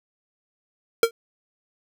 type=tone with exponential decay; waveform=square; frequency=460 Hz; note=A#4; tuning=23 cents flat; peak=-10 dBFS; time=1.03-1.11 s; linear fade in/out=2 ms; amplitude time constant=17 ms; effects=none